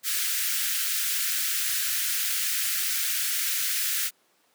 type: high-pass noise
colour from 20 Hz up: white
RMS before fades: -27 dBFS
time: 0.03-4.11 s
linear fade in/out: 50 ms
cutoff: 1400 Hz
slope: 48 dB/octave
effects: pink hiss -65 dBFS RMS until 4.54 s + high-pass 300 Hz 12 dB/octave